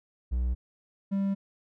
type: tone pair in turn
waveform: triangle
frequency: 61.5 / 196.61 Hz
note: B1 / G3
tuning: -7 / +5 cents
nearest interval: octave + minor sixth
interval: 2012 cents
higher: second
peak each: -23 dBFS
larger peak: neither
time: 0.31-0.55 / 1.11-1.35 s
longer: neither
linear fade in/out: 20 ms
effects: none